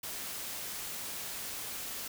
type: noise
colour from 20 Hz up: white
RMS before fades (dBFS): -40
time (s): 0.03-2.08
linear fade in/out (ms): 5
effects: none